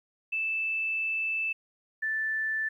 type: tone pair in turn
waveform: sine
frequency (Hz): 2637 / 1760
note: E7 / A6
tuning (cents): 0 / 0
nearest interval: perfect fifth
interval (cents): 700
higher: first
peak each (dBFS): -27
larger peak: neither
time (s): 0.32-1.53 / 2.02-2.69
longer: first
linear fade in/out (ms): 10
effects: 11-bit